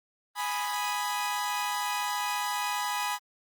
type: chord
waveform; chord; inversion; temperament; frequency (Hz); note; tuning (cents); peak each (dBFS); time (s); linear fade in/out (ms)
sawtooth; G# minor; none; equal; 830.6 / 987.8 / 1244.5; G#5 / B5 / D#6; 0 / 0 / 0; -29 / -28 / -33; 0.35-3.19; 50
effects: Opus 32 kbps